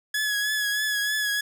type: tone with vibrato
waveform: sawtooth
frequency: 1690 Hz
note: G#6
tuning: 30 cents sharp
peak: -20 dBFS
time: 0.14-1.41 s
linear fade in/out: 5 ms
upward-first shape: triangle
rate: 3.2 Hz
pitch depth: 40 cents each way
effects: none